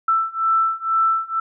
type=beating tone pair; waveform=sine; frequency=1327 / 1329.1 Hz; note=E6 / E6; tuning=+11 / +14 cents; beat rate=2.1 Hz; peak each=-20 / -19 dBFS; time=0.08-1.4 s; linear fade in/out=5 ms; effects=none